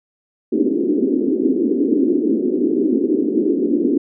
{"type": "band-pass noise", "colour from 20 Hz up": "pink", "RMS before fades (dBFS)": -17, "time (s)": [0.52, 3.98], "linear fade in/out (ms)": 5, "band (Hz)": [250, 390], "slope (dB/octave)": 48, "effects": []}